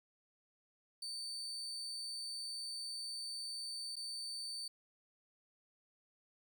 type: tone with dropouts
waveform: 35% pulse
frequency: 4561 Hz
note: C#8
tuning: 49 cents sharp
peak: -40 dBFS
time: 1.02-4.68 s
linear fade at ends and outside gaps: 5 ms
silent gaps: 3.957-3.965 s
effects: none